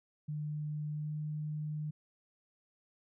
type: tone with pitch glide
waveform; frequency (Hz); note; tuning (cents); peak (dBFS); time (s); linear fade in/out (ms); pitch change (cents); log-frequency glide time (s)
sine; 150.4 to 151.8; D3 to D#3; +42 to -42; -35; 0.28-1.91; 10; +16; 0.95-1.12
effects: none